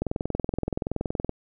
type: click train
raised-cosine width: 2 ms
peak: -13 dBFS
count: 28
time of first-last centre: 0.02-1.294 s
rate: 21.2 Hz
effects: none